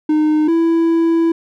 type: tone pair in turn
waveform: triangle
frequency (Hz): 306.4 / 331.2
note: D#4 / E4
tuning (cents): -27 / +8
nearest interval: minor second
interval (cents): 135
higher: second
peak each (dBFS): -9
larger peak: neither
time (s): 0.09-0.48 / 0.48-1.32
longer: second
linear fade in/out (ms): 5
effects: none